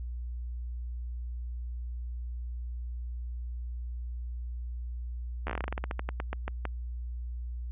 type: slowing click train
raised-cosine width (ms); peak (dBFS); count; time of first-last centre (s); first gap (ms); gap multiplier
0.5; -18; 20; 5.47-6.653; 12; 1.16
effects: added 60 Hz sine -34 dBFS peak until 7.71 s + resampled to 8000 Hz